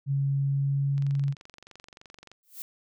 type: tone with pitch glide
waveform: sine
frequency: 138.59 to 139.55 Hz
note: C#3 to C#3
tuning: 0 to +12 cents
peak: -23 dBFS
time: 0.06-1.35 s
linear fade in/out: 50 ms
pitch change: +12 cents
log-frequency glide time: 0.42-0.92 s
type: click train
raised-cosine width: 0.2 ms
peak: -30 dBFS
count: 32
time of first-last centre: 0.98-2.316 s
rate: 23.2 Hz
type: noise with exponential growth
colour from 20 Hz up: violet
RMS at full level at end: -34 dBFS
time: 2.43-2.62 s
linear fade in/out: 0 ms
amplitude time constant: 41 ms
effects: none